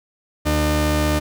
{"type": "tone pair together", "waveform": "sawtooth", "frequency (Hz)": [75.45, 301.8], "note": ["D2", "D4"], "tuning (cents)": [47, 47], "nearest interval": "2 octaves", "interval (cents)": 2400, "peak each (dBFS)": -15, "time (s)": [0.45, 1.2], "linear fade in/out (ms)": 20, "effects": []}